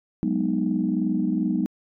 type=chord; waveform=sine; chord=G# minor seventh; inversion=third; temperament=equal with one note detuned; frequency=185 / 207.7 / 246.9 / 309.3 Hz; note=F#3 / G#3 / B3 / D#4; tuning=0 / 0 / 0 / -10 cents; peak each=-26 dBFS; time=0.23-1.66 s; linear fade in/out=0 ms; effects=tanh soft clip ceiling -11 dBFS